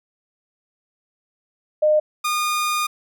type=tone pair in turn; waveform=sine / sawtooth; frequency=610 / 1220 Hz; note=D#5 / D#6; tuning=-34 / -34 cents; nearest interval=octave; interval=1200 cents; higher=second; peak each=-13 / -16 dBFS; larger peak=first; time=1.82-2 / 2.24-2.87 s; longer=second; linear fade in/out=10 ms; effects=none